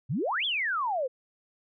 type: exponential two-way sweep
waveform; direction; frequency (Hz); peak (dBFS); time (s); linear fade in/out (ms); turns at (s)
sine; up then down; 110 to 3520 to 486.3; -26; 0.09-1.08; 20; 0.45
effects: none